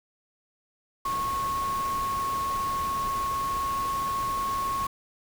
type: tone in noise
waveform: sine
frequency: 1096 Hz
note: C#6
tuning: 20 cents flat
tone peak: -26 dBFS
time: 1.05-4.87 s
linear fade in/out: 5 ms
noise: pink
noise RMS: -38 dBFS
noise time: 1.05-4.87 s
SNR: +9 dB
effects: none